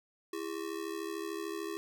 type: ring-modulated tone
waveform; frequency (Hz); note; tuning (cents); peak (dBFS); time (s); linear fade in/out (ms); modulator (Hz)
square; 368.8; F#4; -6; -34; 0.33-1.77; 0; 36.7
effects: none